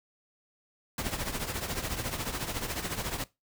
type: noise with tremolo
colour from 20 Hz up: pink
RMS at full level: -31 dBFS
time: 0.98-3.24 s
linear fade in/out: 2 ms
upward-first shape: triangle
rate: 14 Hz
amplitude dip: 75%
effects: noise-tail reverb RT60 0.2 s tail -19 dB re dry